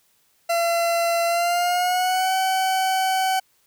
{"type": "tone with pitch glide", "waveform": "40% pulse", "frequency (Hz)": [679, 757.8], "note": ["F5", "F#5"], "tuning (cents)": [-49, 41], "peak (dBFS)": -18, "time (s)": [0.49, 3.4], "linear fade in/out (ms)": 10, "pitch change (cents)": 190, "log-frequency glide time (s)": [1.26, 2.34], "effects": ["white hiss -63 dBFS RMS until 3.66 s"]}